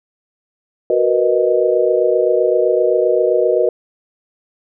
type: chord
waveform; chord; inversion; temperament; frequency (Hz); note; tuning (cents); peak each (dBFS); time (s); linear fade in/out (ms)
sine; B major seventh; second; equal; 370 / 466.2 / 493.9 / 622.3; F#4 / A#4 / B4 / D#5; 0 / 0 / 0 / 0; -17; 0.9-3.69; 2
effects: none